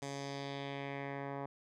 10% pulse tone with low-pass filter sweep, 139.5 Hz, C#3, 11 cents sharp, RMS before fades -42 dBFS, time 0.02-1.46 s, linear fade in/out 2 ms, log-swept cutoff 7500 to 1200 Hz, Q 2, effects none

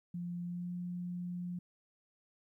sine tone with pitch glide, 174.61 to 177.15 Hz, F3 to F3, 0 to +25 cents, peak -37 dBFS, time 0.14-1.59 s, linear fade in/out 5 ms, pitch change +25 cents, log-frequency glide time 0.43-0.71 s, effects 13-bit

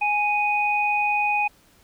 sine tone pair together, 830.6 / 2489 Hz, G#5 / D#7, 0 / 0 cents, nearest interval octave + perfect fifth, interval 1900 cents, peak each -22 dBFS, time 0.01-1.48 s, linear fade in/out 10 ms, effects pink hiss -57 dBFS RMS until 1.83 s

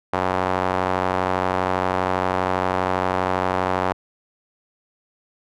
sawtooth tone with band-pass filter, 92.5 Hz, F#2, in tune, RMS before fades -22 dBFS, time 0.13-3.93 s, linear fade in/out 5 ms, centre 900 Hz, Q 1.4, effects none

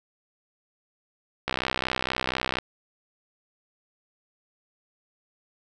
click train, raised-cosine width 0.3 ms, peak -9 dBFS, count 72, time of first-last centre 1.48-2.586 s, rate 64.2 Hz, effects none

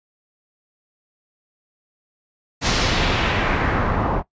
pink noise with low-pass filter sweep, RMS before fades -20 dBFS, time 2.61-4.23 s, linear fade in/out 50 ms, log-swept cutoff 6000 to 850 Hz, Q 1.4, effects noise-tail reverb RT60 0.1 s tail -17 dB re dry + resampled to 16000 Hz

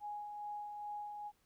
sine tone with tremolo, 830.6 Hz, G#5, in tune, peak -40 dBFS, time 0-1.32 s, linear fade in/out 50 ms, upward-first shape sine, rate 2.4 Hz, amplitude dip 35%, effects pink hiss -75 dBFS RMS until 1.45 s

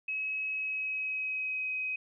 sine tone with pitch glide, 2562 to 2525 Hz, E7 to D#7, -50 to +25 cents, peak -31 dBFS, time 0.08-1.96 s, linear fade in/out 5 ms, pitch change -25 cents, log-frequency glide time 0.5-1.73 s, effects none

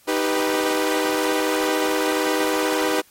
sawtooth chord, Eb augmented, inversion none, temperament equal, 311.1 / 392 / 493.9 Hz, Eb4 / G4 / B4, 0 / 0 / 0 cents, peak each -20 / -21 / -20 dBFS, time 0.07-3.02 s, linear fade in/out 20 ms, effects white hiss -55 dBFS RMS until 3.1 s + AAC 48 kbps

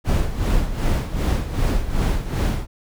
brown noise with tremolo, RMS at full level -17 dBFS, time 0.04-2.67 s, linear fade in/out 50 ms, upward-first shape sine, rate 2.6 Hz, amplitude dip 70%, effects none

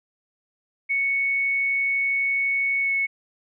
sine tone with pitch glide, 2217 to 2203 Hz, C#7 to C#7, 0 to -11 cents, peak -20 dBFS, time 0.89-3.07 s, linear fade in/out 20 ms, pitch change -11 cents, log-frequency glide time 2.81-2.91 s, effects none

